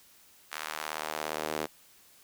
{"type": "tone with high-pass filter sweep", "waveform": "sawtooth", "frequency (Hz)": 77.3, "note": "D#2", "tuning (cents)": -11, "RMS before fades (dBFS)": -36, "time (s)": [0.51, 1.67], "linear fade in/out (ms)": 20, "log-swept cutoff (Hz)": [1400, 380], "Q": 1.1, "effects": ["white hiss -59 dBFS RMS until 2.23 s"]}